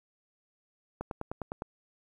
click train, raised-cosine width 1 ms, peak -21 dBFS, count 7, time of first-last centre 1.01-1.621 s, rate 9.82 Hz, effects 10-bit

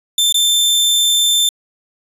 sawtooth tone with dropouts, 3557 Hz, A7, 18 cents sharp, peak -8 dBFS, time 0.18-1.49 s, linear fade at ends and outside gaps 2 ms, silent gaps 0.325-0.343 s, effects resampled to 32000 Hz

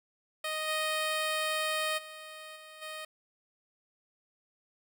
10% pulse tone with level steps, 622.3 Hz, D#5, in tune, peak -24 / -21 / -36 / -40 / -31 dBFS, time 0.44-3.05 s, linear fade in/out 5 ms, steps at 0.67 / 1.97 / 2.55 / 2.81 s, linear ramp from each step 20 ms, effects none

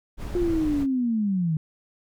brown noise, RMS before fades -31 dBFS, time 0.17-0.87 s, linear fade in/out 50 ms
sine linear sweep, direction down, 358.9 to 151.4 Hz, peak -21 dBFS, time 0.35-1.57 s, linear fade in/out 2 ms
effects none

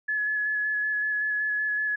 sine tone with vibrato, 1704 Hz, G#6, 44 cents sharp, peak -24 dBFS, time 0.08-1.96 s, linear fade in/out 10 ms, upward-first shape square, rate 5.3 Hz, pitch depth 12 cents each way, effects none

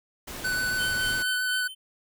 pink noise, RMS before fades -37 dBFS, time 0.27-1.23 s, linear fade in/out 10 ms
square tone with vibrato, 1499 Hz, F#6, 22 cents sharp, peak -26 dBFS, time 0.44-1.68 s, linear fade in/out 10 ms, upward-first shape triangle, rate 7.3 Hz, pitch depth 17 cents each way
square tone with tremolo, 3080 Hz, G7, 31 cents flat, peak -30 dBFS, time 0.77-1.75 s, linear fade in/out 50 ms, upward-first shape sine, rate 4.2 Hz, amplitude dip 80%
effects none

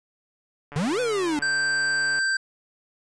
click train, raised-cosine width 0.5 ms, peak -25 dBFS, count 214, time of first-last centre 0.72-2.189 s, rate 145 Hz
square exponential two-way sweep, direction up then down, 138.59 to 513 to 285.3 Hz, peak -23 dBFS, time 0.76-1.39 s, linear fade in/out 0 ms, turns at 1 s
square tone, 1566 Hz, G6, 2 cents flat, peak -22 dBFS, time 1.42-2.37 s, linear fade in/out 5 ms
effects resampled to 22050 Hz

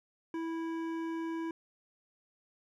triangle tone with hard clipping, 328.4 Hz, E4, 6 cents flat, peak -36 dBFS, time 0.34-1.51 s, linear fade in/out 2 ms, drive 16 dB, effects none

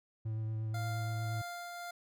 triangle tone with vibrato, 110 Hz, A2, in tune, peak -32 dBFS, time 0.25-1.42 s, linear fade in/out 10 ms, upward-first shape sine, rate 8.5 Hz, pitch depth 14 cents each way
25% pulse tone with tremolo, 698.5 Hz, F5, in tune, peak -36 dBFS, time 0.74-1.91 s, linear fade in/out 5 ms, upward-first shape triangle, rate 1.8 Hz, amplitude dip 30%
effects none

